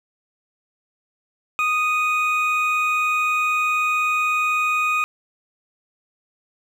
triangle tone pair together, 1241.4 / 2489 Hz, D#6 / D#7, -4 / 0 cents, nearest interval octave, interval 1204 cents, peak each -19 dBFS, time 1.59-5.04 s, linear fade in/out 0 ms, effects none

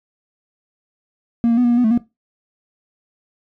triangle tone with pitch steps, 234 / 231.7 / 247.3 / 239.6 / 238.3 / 247.1 / 219.2 / 238.5 Hz, A#3 / A#3 / B3 / A#3 / A#3 / B3 / A3 / A#3, +7 / -10 / +3 / +48 / +38 / +1 / -6 / +40 cents, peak -9 dBFS, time 1.44-1.976 s, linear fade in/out 0 ms, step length 67 ms, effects noise-tail reverb RT60 0.2 s tail -19 dB re dry + tanh soft clip ceiling -7 dBFS

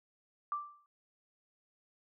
sine tone with exponential decay, 1174.7 Hz, D6, in tune, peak -30 dBFS, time 0.52-0.86 s, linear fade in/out 1 ms, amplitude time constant 72 ms, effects none

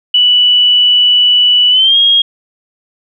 sine tone with pitch glide, 2960 to 3265 Hz, F#7 to G#7, 0 to -30 cents, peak -5 dBFS, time 0.14-2.22 s, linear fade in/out 5 ms, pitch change +170 cents, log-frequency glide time 1.7-1.97 s, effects none

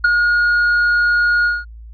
triangle tone with ADSR envelope, 1436 Hz, F6, 48 cents sharp, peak -5 dBFS, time 0.04-1.65 s, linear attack 7 ms, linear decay 16 ms, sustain -5 dB, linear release 200 ms, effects added 56 Hz sine -33 dBFS peak until 1.93 s + resampled to 11025 Hz

